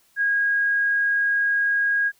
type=tone; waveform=sine; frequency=1638 Hz; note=G#6; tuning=24 cents flat; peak=-18 dBFS; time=0.16-2.12 s; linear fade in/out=50 ms; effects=white hiss -61 dBFS RMS until 2.19 s